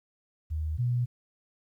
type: tone pair in turn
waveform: sine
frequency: 77.78 / 122.19 Hz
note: D#2 / B2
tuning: 0 / -18 cents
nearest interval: minor sixth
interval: 782 cents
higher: second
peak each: -28 / -24 dBFS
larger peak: second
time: 0.5-0.78 / 0.78-1.06 s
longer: neither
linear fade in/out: 20 ms
effects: 11-bit